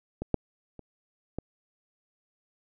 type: clicks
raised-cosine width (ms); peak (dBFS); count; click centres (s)
2; -19 / -10 / -30 / -19; 4; 0.22 / 0.343 / 0.793 / 1.386
effects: none